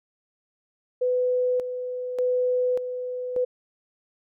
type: tone with tremolo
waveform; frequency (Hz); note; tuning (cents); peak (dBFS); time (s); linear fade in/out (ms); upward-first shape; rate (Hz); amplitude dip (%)
sine; 500; B4; +21; -20; 1.01-3.45; 10; square; 0.85; 60
effects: none